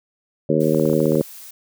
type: harmonic tone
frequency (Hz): 77.78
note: D#2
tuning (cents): 0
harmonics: 2 / 3 / 4 / 5 / 6 / 7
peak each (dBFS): -22 / -22 / -22 / -22 / -22 / -22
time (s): 0.49-1.22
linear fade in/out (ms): 5
type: noise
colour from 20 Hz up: blue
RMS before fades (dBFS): -39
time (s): 0.6-1.51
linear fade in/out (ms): 5
type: clicks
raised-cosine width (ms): 1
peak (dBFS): -20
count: 10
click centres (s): 0.747 / 0.797 / 0.855 / 0.897 / 0.932 / 1.003 / 1.057 / 1.12 / 1.154 / 1.211
effects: none